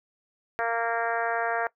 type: harmonic tone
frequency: 231.1 Hz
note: A#3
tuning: 15 cents flat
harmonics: 2 / 3 / 4 / 5 / 6 / 7 / 8 / 9 / 10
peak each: -32 / -29 / -34 / -36 / -33 / -33 / -36 / -46 / -47 dBFS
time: 0.59-1.67 s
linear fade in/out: 0 ms
effects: noise-tail reverb RT60 0.1 s tail -20 dB re dry